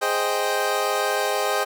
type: chord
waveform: 25% pulse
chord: Ab major seventh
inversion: none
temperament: equal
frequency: 415.3 / 523.3 / 622.3 / 784 Hz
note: Ab4 / C5 / Eb5 / G5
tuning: 0 / 0 / 0 / 0 cents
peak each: -23 dBFS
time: 0.01-1.65 s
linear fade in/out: 20 ms
effects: none